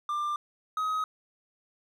triangle tone pair in turn, 1190 / 1264.8 Hz, D6 / D#6, +22 / +28 cents, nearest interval minor second, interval 106 cents, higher second, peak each -26 / -25 dBFS, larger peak second, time 0.09-0.36 / 0.77-1.04 s, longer neither, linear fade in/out 2 ms, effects none

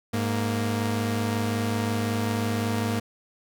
sawtooth tone pair together, 103.83 / 233.1 Hz, G#2 / A#3, 0 / 0 cents, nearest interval octave + major second, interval 1400 cents, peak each -23 dBFS, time 0.13-3 s, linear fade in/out 10 ms, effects none

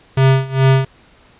square tone with tremolo, 133.5 Hz, C3, 35 cents sharp, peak -8 dBFS, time 0.17-0.85 s, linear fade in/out 5 ms, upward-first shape sine, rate 2.4 Hz, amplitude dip 90%, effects pink hiss -49 dBFS RMS until 1.39 s + resampled to 8000 Hz

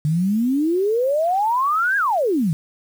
sine exponential two-way sweep, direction up then down, 146.83 to 1661.2 to 146.83 Hz, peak -16 dBFS, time 0.05-2.53 s, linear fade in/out 0 ms, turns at 1.97 s, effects 7-bit

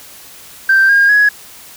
sine tone with pitch steps, 1568 / 1619.5 / 1672.8 Hz, G6 / G#6 / G#6, 0 / -44 / +12 cents, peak -5 dBFS, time 0.69-1.29 s, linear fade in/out 5 ms, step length 200 ms, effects tanh soft clip ceiling -3 dBFS + white hiss -37 dBFS RMS until 1.76 s

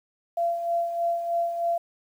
sine tone with tremolo, 683 Hz, F5, 39 cents flat, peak -21 dBFS, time 0.37-1.78 s, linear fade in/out 5 ms, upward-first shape sine, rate 3.2 Hz, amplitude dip 55%, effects 9-bit

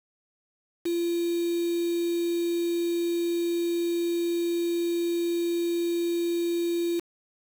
sine tone with quantisation, 342 Hz, F4, 36 cents flat, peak -24 dBFS, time 0.85-7 s, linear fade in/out 10 ms, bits 6, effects none

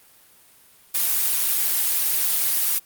blue noise, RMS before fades -21 dBFS, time 0.94-2.79 s, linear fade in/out 10 ms, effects white hiss -53 dBFS RMS until 2.85 s + Opus 32 kbps

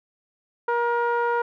sawtooth tone with low-pass filter, 474.3 Hz, A#4, 30 cents sharp, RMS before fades -23 dBFS, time 0.68-1.42 s, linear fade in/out 5 ms, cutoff 1200 Hz, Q 4.8, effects none

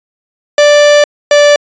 45% pulse tone pair in turn, 587.3 / 584.2 Hz, D5 / D5, 0 / -9 cents, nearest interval unison, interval 9 cents, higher first, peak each -3 dBFS, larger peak neither, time 0.58-1.04 / 1.31-1.56 s, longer first, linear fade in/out 2 ms, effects resampled to 16000 Hz

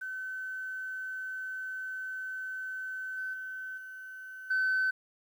sine tone with level steps, 1524 Hz, G6, 49 cents flat, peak -35 / -33 / -37 / -42 / -24 dBFS, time 0.01-4.91 s, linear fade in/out 10 ms, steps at 3.17 / 3.33 / 3.77 / 4.5 s, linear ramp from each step 10 ms, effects tanh soft clip ceiling -23 dBFS + 10-bit

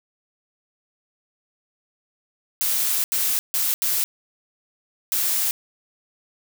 blue noise bursts at uneven times, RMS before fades -22 dBFS, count 5, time 2.61-3.04 / 3.12-3.39 / 3.54-3.74 / 3.82-4.04 / 5.12-5.51 s, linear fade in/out 0 ms, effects none

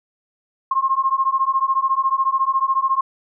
sine beating tone pair, 1063 / 1077 Hz, C6 / C6, +27 / +50 cents, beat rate 14 Hz, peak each -19 dBFS, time 0.71-3.01 s, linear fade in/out 5 ms, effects none

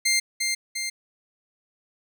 15% pulse tone with echo, 2100 Hz, C7, 6 cents sharp, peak -13 dBFS, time 0.05-0.2 s, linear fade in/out 10 ms, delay 350 ms, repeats 2, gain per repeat -4 dB, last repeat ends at 0.9 s, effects none

